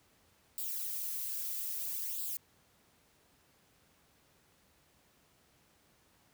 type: noise with flanger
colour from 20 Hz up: violet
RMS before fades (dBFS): -38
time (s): 0.58-2.37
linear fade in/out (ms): 0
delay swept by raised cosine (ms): 0.24 to 3.14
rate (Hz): 0.61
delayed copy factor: +0.65
effects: pink hiss -68 dBFS RMS until 6.33 s + high-pass 60 Hz 12 dB/octave